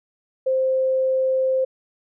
sine tone, 523.3 Hz, C5, in tune, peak -17 dBFS, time 0.46-1.65 s, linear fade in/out 10 ms, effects none

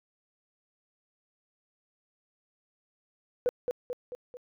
sine tone with echo, 493.9 Hz, B4, in tune, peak -21 dBFS, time 3.46-3.49 s, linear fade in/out 0 ms, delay 220 ms, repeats 4, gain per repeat -5 dB, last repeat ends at 4.37 s, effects tanh soft clip ceiling -19 dBFS

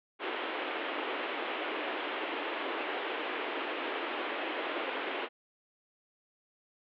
pink band-pass noise, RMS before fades -36 dBFS, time 0.19-5.29 s, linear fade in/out 50 ms, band 290 to 3300 Hz, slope 48 dB/octave, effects none

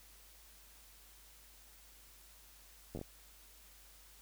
slowing click train, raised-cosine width 2 ms, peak -30 dBFS, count 5, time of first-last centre 2.95-3.014 s, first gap 10 ms, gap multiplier 1.32, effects added 50 Hz sine -63 dBFS peak until 4.21 s + white hiss -61 dBFS RMS until 4.21 s

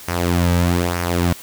sawtooth tone with flanger, 87.31 Hz, F2, in tune, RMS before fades -18 dBFS, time 0.08-1.33 s, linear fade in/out 5 ms, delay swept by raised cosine 0.25 to 2.85 ms, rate 1.1 Hz, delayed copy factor -0.6, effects white hiss -38 dBFS RMS until 1.42 s

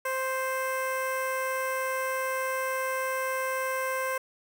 15% pulse tone with notch filter, 523.3 Hz, C5, in tune, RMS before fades -30 dBFS, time 0.05-4.18 s, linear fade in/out 5 ms, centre 4600 Hz, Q 1.2, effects none

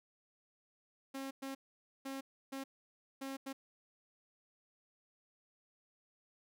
sawtooth tone bursts at uneven times, 270 Hz, C#4, 45 cents flat, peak -37 dBFS, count 6, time 1.14-1.31 / 1.42-1.55 / 2.05-2.21 / 2.52-2.64 / 3.21-3.37 / 3.46-3.53 s, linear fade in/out 10 ms, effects none

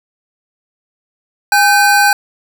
square tone pair together, 816.9 / 1541 Hz, G#5 / G6, -29 / -30 cents, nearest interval major seventh, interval 1099 cents, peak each -11 dBFS, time 1.52-2.13 s, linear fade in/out 2 ms, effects none

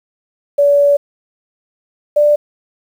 sine tone pair in turn, 572 / 590.5 Hz, D5 / D5, -46 / +9 cents, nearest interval minor second, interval 55 cents, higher second, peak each -7 dBFS, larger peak neither, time 0.58-0.97 / 2.16-2.36 s, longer first, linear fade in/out 10 ms, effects 7-bit

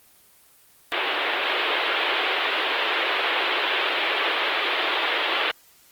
white band-pass noise, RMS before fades -24 dBFS, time 0.92-5.51 s, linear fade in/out 0 ms, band 330 to 3500 Hz, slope 48 dB/octave, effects white hiss -55 dBFS RMS until 5.91 s + Opus 24 kbps

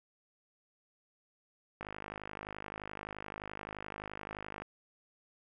click train, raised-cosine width 0.5 ms, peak -26 dBFS, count 146, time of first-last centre 1.81-4.62 s, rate 51.6 Hz, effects none

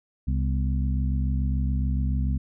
harmonic tone with a mistuned harmonic, 67 Hz, C2, 42 cents sharp, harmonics 1 / 2 / 3 / 4, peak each -23 / -29 / -33 / -35 dBFS, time 0.27-2.38 s, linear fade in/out 10 ms, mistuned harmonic 4, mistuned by -110 cents, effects none

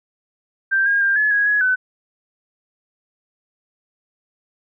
sine tone with pitch steps, 1574 / 1624 / 1595 / 1709 / 1655 / 1678 / 1509 Hz, G6 / G#6 / G6 / G#6 / G#6 / G#6 / F#6, +7 / -39 / +30 / +49 / -6 / +17 / +34 cents, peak -14 dBFS, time 0.71-1.76 s, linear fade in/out 20 ms, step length 150 ms, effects none

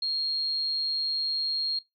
sine tone, 4250 Hz, C8, 26 cents sharp, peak -26 dBFS, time 0.02-1.79 s, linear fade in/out 5 ms, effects noise-tail reverb RT60 0.2 s tail -24 dB re dry

